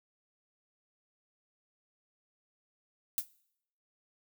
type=noise with exponential decay; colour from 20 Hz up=violet; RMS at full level=-27 dBFS; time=3.18-3.27 s; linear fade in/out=0 ms; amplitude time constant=18 ms; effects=noise-tail reverb RT60 0.7 s tail -21 dB re dry